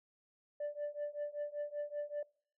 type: tone with tremolo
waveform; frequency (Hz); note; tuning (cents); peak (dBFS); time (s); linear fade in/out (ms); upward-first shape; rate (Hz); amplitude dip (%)
sine; 587.3; D5; 0; -32; 0.6-2.23; 5; triangle; 5.2; 95
effects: noise-tail reverb RT60 0.5 s tail -24 dB re dry + tanh soft clip ceiling -34 dBFS